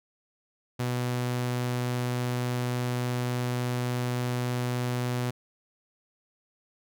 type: tone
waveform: sawtooth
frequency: 123.47 Hz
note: B2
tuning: in tune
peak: -23 dBFS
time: 0.79-5.31 s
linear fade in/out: 10 ms
effects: none